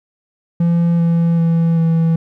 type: tone with pitch steps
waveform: triangle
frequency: 170 / 168.05 / 166.12 / 164.21 Hz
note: F3 / E3 / E3 / E3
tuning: -46 / +34 / +14 / -6 cents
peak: -9 dBFS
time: 0.6-2.16 s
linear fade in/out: 5 ms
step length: 390 ms
effects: none